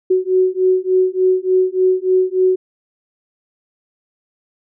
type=beating tone pair; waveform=sine; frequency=370 / 373.4 Hz; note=F#4 / F#4; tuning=0 / +16 cents; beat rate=3.4 Hz; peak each=-15 dBFS; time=0.1-2.56 s; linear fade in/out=10 ms; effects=none